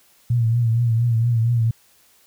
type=tone with vibrato; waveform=sine; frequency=116.54 Hz; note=A#2; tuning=in tune; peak=-15 dBFS; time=0.3-1.71 s; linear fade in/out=5 ms; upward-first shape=triangle; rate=4.3 Hz; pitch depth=74 cents each way; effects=white hiss -56 dBFS RMS until 2.26 s